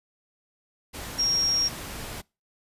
sine tone in noise, 5588 Hz, F8, in tune, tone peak -21 dBFS, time 1.18-1.69 s, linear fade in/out 20 ms, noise pink, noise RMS -37 dBFS, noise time 0.93-2.22 s, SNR +13 dB, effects noise-tail reverb RT60 0.3 s tail -26 dB re dry + resampled to 32000 Hz

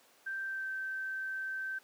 sine tone with pitch glide, 1568 to 1550.9 Hz, G6 to G6, 0 to -19 cents, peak -35 dBFS, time 0.26-1.79 s, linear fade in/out 10 ms, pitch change -19 cents, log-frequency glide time 0.45-0.69 s, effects pink hiss -63 dBFS RMS until 1.83 s + high-pass 400 Hz 12 dB/octave

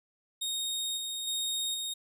sawtooth tone with level steps, 3721 Hz, A#7, 4 cents flat, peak -28 / -31 / -27 / -30 dBFS, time 0.41-1.94 s, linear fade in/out 10 ms, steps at 0.97 / 1.27 / 1.74 s, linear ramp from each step 5 ms, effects resampled to 32000 Hz

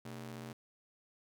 sawtooth ring-modulated tone, 174.61 Hz, F3, in tune, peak -37 dBFS, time 0.05-0.53 s, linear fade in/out 5 ms, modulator 49.6 Hz, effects none

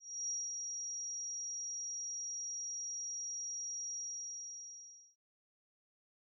sine tone with ADSR envelope, 5690 Hz, F8, 31 cents sharp, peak -35 dBFS, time 0-5.16 s, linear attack 290 ms, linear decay 210 ms, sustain -4 dB, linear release 1200 ms, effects none

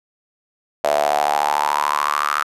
sawtooth tone with high-pass filter sweep, 73.6 Hz, D2, 4 cents sharp, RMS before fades -19 dBFS, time 0.84-2.43 s, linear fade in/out 0 ms, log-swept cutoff 630 to 1300 Hz, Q 7.3, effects resampled to 32000 Hz

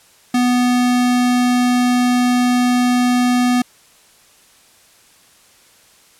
square tone, 246.9 Hz, B3, in tune, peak -13 dBFS, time 0.34-3.62 s, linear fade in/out 5 ms, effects white hiss -50 dBFS RMS until 6.19 s + low-pass 11000 Hz 12 dB/octave

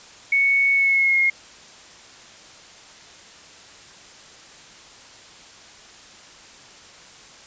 sine tone with pitch glide, 2217 to 2148 Hz, C#7 to C7, 0 to +45 cents, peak -15 dBFS, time 0.32-1.3 s, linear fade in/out 5 ms, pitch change -55 cents, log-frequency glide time 0.73-1.19 s, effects white hiss -45 dBFS RMS until 7.46 s + resampled to 16000 Hz

